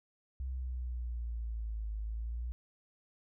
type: exponential two-way sweep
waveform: sine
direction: down then up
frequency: 65.41 to 52.6 to 60.9 Hz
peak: -35 dBFS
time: 0.4-2.52 s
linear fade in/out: 0 ms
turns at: 1.97 s
effects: none